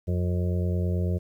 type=harmonic tone; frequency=89.1 Hz; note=F2; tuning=35 cents sharp; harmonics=1 / 2 / 4 / 5 / 6 / 7; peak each=-24 / -30 / -36 / -38 / -40 / -41 dBFS; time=0.07-1.19 s; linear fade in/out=20 ms; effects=10-bit